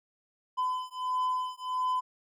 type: beating tone pair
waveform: triangle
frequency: 1012 / 1013.5 Hz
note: B5 / B5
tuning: +42 / +45 cents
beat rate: 1.5 Hz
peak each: -30 dBFS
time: 0.57-2.01 s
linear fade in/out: 20 ms
effects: none